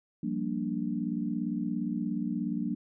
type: chord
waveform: sine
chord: G minor seventh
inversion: third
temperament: equal with one note detuned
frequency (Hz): 175.93 / 196 / 233.1 / 293.7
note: F3 / G3 / Bb3 / D4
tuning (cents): +13 / 0 / 0 / 0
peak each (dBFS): -36 / -35 / -33 / -35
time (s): 0.23-2.75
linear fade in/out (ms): 5
effects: none